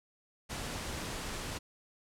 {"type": "noise", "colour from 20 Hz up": "pink", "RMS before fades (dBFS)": -39, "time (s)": [0.49, 1.59], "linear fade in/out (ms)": 20, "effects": ["low-pass 10000 Hz 12 dB/octave"]}